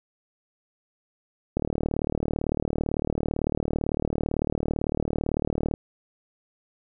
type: click train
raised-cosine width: 2 ms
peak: -12 dBFS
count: 159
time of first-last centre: 1.57-5.739 s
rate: 37.9 Hz
effects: none

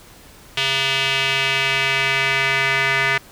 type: tone with band-pass filter sweep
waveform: square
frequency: 135.2 Hz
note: C#3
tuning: 43 cents flat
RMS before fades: -19 dBFS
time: 0.57-3.18 s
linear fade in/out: 5 ms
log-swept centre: 3000 to 2000 Hz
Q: 2.8
effects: pink hiss -45 dBFS RMS until 3.31 s

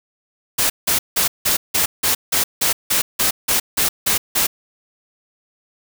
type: noise bursts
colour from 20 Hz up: white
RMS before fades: -17 dBFS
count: 14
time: 0.58-4.47 s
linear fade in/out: 10 ms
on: 120 ms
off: 170 ms
effects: none

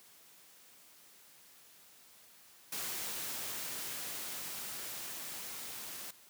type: noise with level ramp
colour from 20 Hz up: white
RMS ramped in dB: -39 to -45 dBFS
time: 2.72-6.11 s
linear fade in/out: 5 ms
effects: white hiss -60 dBFS RMS until 6.29 s + high-pass 100 Hz 12 dB/octave

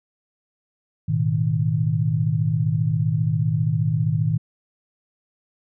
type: tone cluster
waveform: sine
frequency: 108.3 / 123.3 / 156.1 Hz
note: A2 / B2 / D#3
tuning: -27 / -2 / +6 cents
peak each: -23 / -24 / -21 dBFS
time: 1.08-4.38 s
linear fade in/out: 10 ms
effects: none

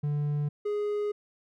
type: tone pair in turn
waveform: triangle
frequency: 146.83 / 415.3 Hz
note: D3 / G#4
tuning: 0 / 0 cents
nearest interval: octave + tritone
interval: 1800 cents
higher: second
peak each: -24 / -25 dBFS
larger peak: first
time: 0.03-0.49 / 0.65-1.12 s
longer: second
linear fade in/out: 10 ms
effects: none

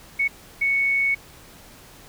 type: tone bursts at uneven times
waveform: sine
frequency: 2217 Hz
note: C#7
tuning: in tune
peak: -18 dBFS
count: 2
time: 0.19-0.28 / 0.61-1.15 s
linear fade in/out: 10 ms
effects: pink hiss -47 dBFS RMS until 2.08 s

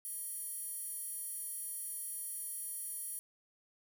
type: tone with high-pass filter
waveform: square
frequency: 634 Hz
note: D#5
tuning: 32 cents sharp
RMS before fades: -42 dBFS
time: 0.05-3.19 s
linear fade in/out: 0 ms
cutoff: 11000 Hz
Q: 5.7
effects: none

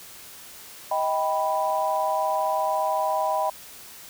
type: chord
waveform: sine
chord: Eb augmented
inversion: none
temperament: equal with one note detuned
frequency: 630.2 / 784 / 987.8 Hz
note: Eb5 / G5 / B5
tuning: +22 / 0 / 0 cents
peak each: -26 dBFS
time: 0.91-3.5 s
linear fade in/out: 5 ms
effects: white hiss -44 dBFS RMS until 4.09 s

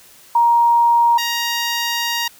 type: tone pair in turn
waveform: sine / 10% pulse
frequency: 940 / 940 Hz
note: A#5 / A#5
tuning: +14 / +14 cents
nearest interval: unison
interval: 0 cents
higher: neither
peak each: -10 dBFS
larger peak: neither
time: 0.35-1.18 / 1.18-2.28 s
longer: second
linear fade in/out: 5 ms
effects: white hiss -46 dBFS RMS until 2.39 s

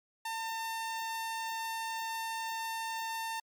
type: tone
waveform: sawtooth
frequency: 902 Hz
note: A5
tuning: 43 cents sharp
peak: -31 dBFS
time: 0.25-3.4 s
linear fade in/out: 5 ms
effects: MP3 96 kbps

